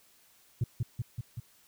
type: tone with echo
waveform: sine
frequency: 118 Hz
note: A#2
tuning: 22 cents sharp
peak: -22 dBFS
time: 0.61-0.64 s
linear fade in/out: 5 ms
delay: 190 ms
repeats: 4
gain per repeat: -3 dB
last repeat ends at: 1.4 s
effects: tanh soft clip ceiling -24 dBFS + white hiss -63 dBFS RMS until 1.67 s